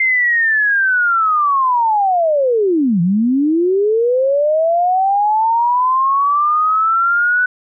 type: linear two-way sweep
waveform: sine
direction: down then up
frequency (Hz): 2100 to 164.81 to 1494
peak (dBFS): -11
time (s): 0-7.46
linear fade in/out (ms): 5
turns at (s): 3.01
effects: none